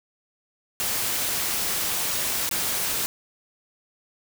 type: noise with dropouts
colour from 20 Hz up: white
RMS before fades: -26 dBFS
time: 0.8-3.06 s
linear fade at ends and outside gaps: 0 ms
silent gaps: 2.491-2.512 s
effects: none